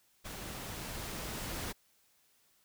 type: noise with level ramp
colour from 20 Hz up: pink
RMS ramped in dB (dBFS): -44 to -39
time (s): 0.24-1.73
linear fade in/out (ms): 20
effects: white hiss -70 dBFS RMS until 2.64 s